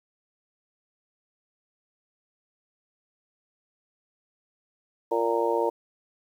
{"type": "harmonic tone", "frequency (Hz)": 115.6, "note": "A#2", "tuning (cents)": -14, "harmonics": [3, 4, 5, 6, 7, 8], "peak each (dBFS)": [-29, -26, -29, -37, -37, -28], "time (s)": [5.11, 5.7], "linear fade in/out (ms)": 10, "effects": ["9-bit"]}